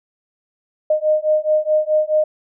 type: beating tone pair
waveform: sine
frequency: 613 / 617.7 Hz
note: D#5 / D#5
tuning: -26 / -13 cents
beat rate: 4.7 Hz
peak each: -17 dBFS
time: 0.9-2.24 s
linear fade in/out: 5 ms
effects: none